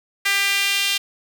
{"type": "tone with high-pass filter sweep", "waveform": "sawtooth", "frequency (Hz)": 397.5, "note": "G4", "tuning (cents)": 24, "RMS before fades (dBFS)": -20, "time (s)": [0.25, 0.98], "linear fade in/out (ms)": 10, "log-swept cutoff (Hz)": [2000, 3000], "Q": 2.4, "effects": []}